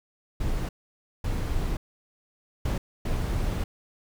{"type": "noise bursts at uneven times", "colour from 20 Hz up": "brown", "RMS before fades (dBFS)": -27, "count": 4, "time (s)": [[0.4, 0.69], [1.24, 1.77], [2.65, 2.78], [3.05, 3.64]], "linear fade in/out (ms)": 5, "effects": []}